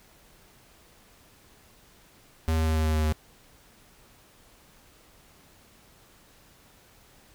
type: tone with pitch steps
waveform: square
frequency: 80.3 / 79.79 / 79.29 / 78.78 / 78.28 / 77.79 / 77.3 Hz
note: E2 / D#2 / D#2 / D#2 / D#2 / D#2 / D#2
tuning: -45 / +44 / +33 / +22 / +11 / 0 / -11 cents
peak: -23 dBFS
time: 2.48-3.124 s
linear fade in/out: 0 ms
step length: 92 ms
effects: pink hiss -57 dBFS RMS until 7.34 s